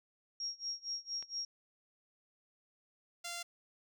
sine tone with tremolo, 5588 Hz, F8, in tune, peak -35 dBFS, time 0.4-1.45 s, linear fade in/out 2 ms, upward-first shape sine, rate 4.3 Hz, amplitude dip 95%
click, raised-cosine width 0.2 ms, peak -34 dBFS, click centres 1.226 s
5% pulse tone, 692 Hz, F5, 16 cents flat, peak -29 dBFS, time 3.24-3.43 s, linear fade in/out 10 ms
effects none

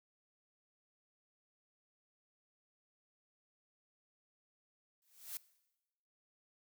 blue noise with exponential growth, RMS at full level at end -40 dBFS, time 5.02-5.37 s, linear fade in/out 1 ms, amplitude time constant 75 ms, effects noise-tail reverb RT60 1.0 s tail -20 dB re dry

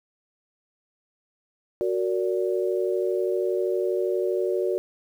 sine chord, Gb augmented, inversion none, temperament just, 370 / 462.5 / 578.1 Hz, Gb4 / Bb4 / D5, 0 / -14 / -27 cents, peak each -24 / -28 / -29 dBFS, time 1.81-4.78 s, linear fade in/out 0 ms, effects 9-bit

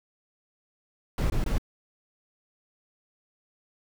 brown noise bursts, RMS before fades -25 dBFS, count 3, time 1.18-1.582 s, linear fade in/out 2 ms, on 120 ms, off 21 ms, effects none

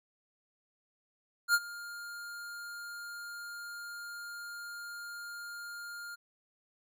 square tone with ADSR envelope, 1408 Hz, F6, 14 cents sharp, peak -22 dBFS, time 1.48-6.16 s, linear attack 61 ms, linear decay 47 ms, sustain -20 dB, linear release 20 ms, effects none

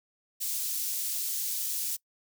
white high-pass noise, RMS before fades -32 dBFS, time 0.4-1.97 s, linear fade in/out 20 ms, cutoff 5000 Hz, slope 12 dB/octave, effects noise-tail reverb RT60 0.1 s tail -23 dB re dry

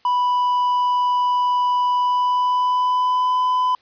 triangle tone with pitch glide, 987.8 to 1005.1 Hz, B5 to B5, 0 to +30 cents, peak -14 dBFS, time 0.05-3.75 s, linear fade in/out 2 ms, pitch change +30 cents, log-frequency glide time 1.97-3.39 s, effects white hiss -57 dBFS RMS until 3.81 s + resampled to 11025 Hz

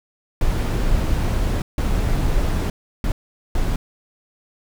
brown noise bursts at uneven times, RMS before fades -19 dBFS, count 4, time 0.41-1.62 / 1.78-2.7 / 3.04-3.12 / 3.55-3.76 s, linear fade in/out 2 ms, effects none

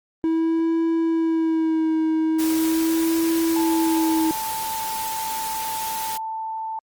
triangle tone with vibrato, 323.5 Hz, E4, 32 cents flat, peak -16 dBFS, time 0.24-4.31 s, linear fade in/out 0 ms, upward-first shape sine, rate 0.4 Hz, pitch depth 30 cents each way
white noise, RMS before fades -31 dBFS, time 2.38-6.18 s, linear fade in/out 20 ms
sine tone with pitch glide, 878 to 886.2 Hz, A5 to A5, -4 to +12 cents, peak -26 dBFS, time 3.56-6.79 s, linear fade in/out 2 ms, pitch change +16 cents, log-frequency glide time 3.91-4.65 s
effects Opus 24 kbps

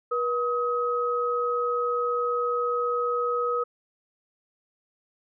sine tone pair together, 482.7 / 1268 Hz, B4 / D#6, -40 / +32 cents, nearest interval octave + perfect fourth, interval 1672 cents, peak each -26 dBFS, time 0.11-3.64 s, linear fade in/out 10 ms, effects none

